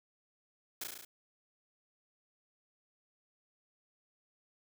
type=noise with echo; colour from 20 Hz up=white; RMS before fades=-39 dBFS; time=0.81-0.84 s; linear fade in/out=5 ms; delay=35 ms; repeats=6; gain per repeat=-2 dB; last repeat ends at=1.05 s; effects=none